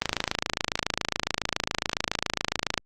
click train, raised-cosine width 0.2 ms, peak -6 dBFS, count 76, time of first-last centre 0.02-2.777 s, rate 27.2 Hz, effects Opus 32 kbps

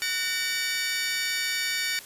20% pulse tone cluster, 1479 / 1827 / 2284 Hz, F#6 / A#6 / D7, -1 / -35 / -49 cents, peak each -29 / -25 / -24 dBFS, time 0.02-1.99 s, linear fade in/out 0 ms, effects white hiss -45 dBFS RMS until 2.05 s + resampled to 32000 Hz

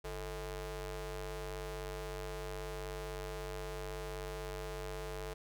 sawtooth ring-modulated tone, 195.4 Hz, G3, 5 cents flat, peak -33 dBFS, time 0.04-5.34 s, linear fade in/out 10 ms, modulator 245 Hz, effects none

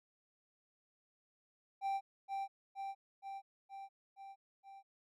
triangle tone with echo, 784 Hz, G5, in tune, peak -32 dBFS, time 1.81-2.01 s, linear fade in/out 50 ms, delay 470 ms, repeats 6, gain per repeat -3 dB, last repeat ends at 4.83 s, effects none

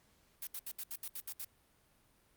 blue noise bursts, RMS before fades -42 dBFS, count 9, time 0.42-1.446 s, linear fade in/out 2 ms, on 50 ms, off 72 ms, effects pink hiss -70 dBFS RMS until 2.36 s + Opus 48 kbps

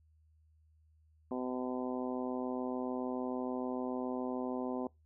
harmonic tone, 126.8 Hz, B2, 46 cents sharp, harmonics 2 / 3 / 4 / 5 / 6 / 7 / 8, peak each -37 / -41 / -43 / -45 / -47 / -48 / -49 dBFS, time 1.31-4.87 s, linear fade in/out 2 ms, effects noise-tail reverb RT60 0.2 s tail -23 dB re dry + added 78 Hz sine -64 dBFS peak until 5.05 s

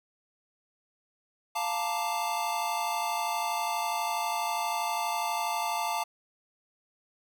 square chord, Bb major seventh, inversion second, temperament equal, 698.5 / 880 / 932.3 / 1174.7 Hz, F5 / A5 / Bb5 / D6, 0 / 0 / 0 / 0 cents, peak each -35 / -32 / -38 / -37 dBFS, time 1.55-6.04 s, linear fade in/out 10 ms, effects none

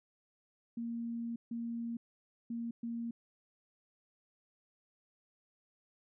sine tone bursts at uneven times, 233.1 Hz, A#3, in tune, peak -36 dBFS, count 4, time 0.77-1.36 / 1.51-1.97 / 2.5-2.71 / 2.83-3.11 s, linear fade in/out 5 ms, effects none

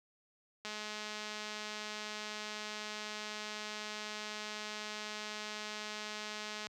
click train, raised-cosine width 0.2 ms, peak -25 dBFS, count 1277, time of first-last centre 0.65-6.669 s, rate 212 Hz, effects high-pass 80 Hz 12 dB/octave

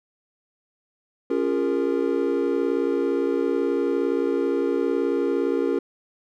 triangle chord, Bb minor seventh, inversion first, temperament equal with one note detuned, 277.2 / 349.2 / 407 / 466.2 Hz, Db4 / F4 / Ab4 / Bb4, 0 / 0 / -35 / 0 cents, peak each -24 dBFS, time 1.3-5.79 s, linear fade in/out 5 ms, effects none

